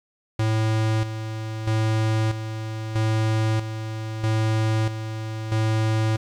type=tone with tremolo; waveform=square; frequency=110 Hz; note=A2; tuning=in tune; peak=-20 dBFS; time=0.39-6.17 s; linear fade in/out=5 ms; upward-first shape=square; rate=0.78 Hz; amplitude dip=60%; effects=low-pass 7000 Hz 12 dB/octave + 8-bit